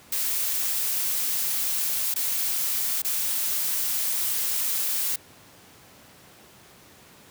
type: noise with dropouts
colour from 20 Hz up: blue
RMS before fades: -26 dBFS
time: 0.12-5.16 s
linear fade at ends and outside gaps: 5 ms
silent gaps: 2.141-2.159 / 3.02-3.046 s
effects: pink hiss -51 dBFS RMS until 7.3 s + high-pass 100 Hz 12 dB/octave